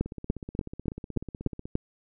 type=two click trains; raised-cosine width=3 ms; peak=-12 / -24 dBFS; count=7 / 27; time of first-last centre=0.01-1.754 / 0.06-1.655 s; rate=3.44 / 16.3 Hz; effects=none

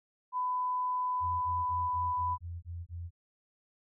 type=tone with pitch glide; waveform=sine; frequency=1001 to 994.7 Hz; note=B5 to B5; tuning=+23 to +12 cents; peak=-29 dBFS; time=0.32-2.38 s; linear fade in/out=50 ms; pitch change=-11 cents; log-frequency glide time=1.06-2.02 s
type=tone bursts; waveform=sine; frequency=85.9 Hz; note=F2; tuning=28 cents flat; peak=-37 dBFS; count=8; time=1.2-3.107 s; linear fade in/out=50 ms; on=220 ms; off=21 ms
effects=none

